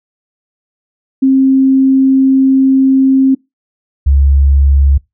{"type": "tone pair in turn", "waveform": "sine", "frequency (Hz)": [266.4, 69.43], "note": ["C4", "C#2"], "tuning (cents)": [31, 3], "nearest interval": "octave + major seventh", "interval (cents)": 2328, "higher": "first", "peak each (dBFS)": -5, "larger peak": "neither", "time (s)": [[1.22, 3.35], [4.06, 4.98]], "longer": "first", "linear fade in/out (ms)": 10, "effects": ["noise-tail reverb RT60 0.2 s tail -24 dB re dry"]}